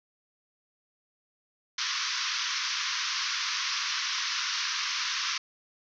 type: band-pass noise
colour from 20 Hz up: white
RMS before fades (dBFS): -31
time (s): 1.78-5.38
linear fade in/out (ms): 5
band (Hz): 1000 to 6100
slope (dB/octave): 96
effects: none